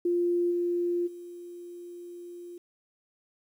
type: tone with level steps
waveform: sine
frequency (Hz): 349.2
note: F4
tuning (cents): 0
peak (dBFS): -23 / -25 / -40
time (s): 0.05-2.58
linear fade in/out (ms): 5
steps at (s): 0.5 / 1.06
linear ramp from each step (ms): 20
effects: 10-bit

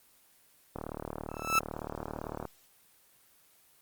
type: click train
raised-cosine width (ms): 1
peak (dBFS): -22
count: 65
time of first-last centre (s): 0.76-2.453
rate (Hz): 37.8
type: tone with exponential growth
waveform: 30% pulse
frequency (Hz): 1317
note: E6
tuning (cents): -2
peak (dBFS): -18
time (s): 1.28-1.59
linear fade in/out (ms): 5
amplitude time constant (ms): 66
effects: white hiss -63 dBFS RMS until 3.81 s + Opus 24 kbps

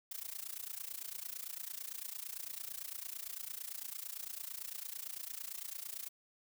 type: noise with amplitude modulation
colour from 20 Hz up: blue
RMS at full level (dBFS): -41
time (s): 0.11-6.09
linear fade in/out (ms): 5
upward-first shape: sine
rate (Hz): 28.9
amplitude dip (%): 90
effects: none

